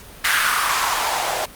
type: noise with band-pass filter sweep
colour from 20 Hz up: blue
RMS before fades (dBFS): -20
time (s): 0.24-1.46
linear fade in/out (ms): 10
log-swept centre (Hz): 1600 to 630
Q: 2.9
effects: pink hiss -41 dBFS RMS until 1.55 s + Opus 48 kbps